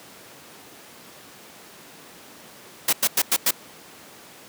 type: noise bursts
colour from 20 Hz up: white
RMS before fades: -19 dBFS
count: 5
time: 2.88-3.509 s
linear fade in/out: 5 ms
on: 49 ms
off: 96 ms
effects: pink hiss -45 dBFS RMS until 4.48 s + high-pass 200 Hz 12 dB/octave